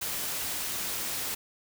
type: noise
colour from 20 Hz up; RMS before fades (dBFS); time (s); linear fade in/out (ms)
white; -33; 0.01-1.35; 10
effects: none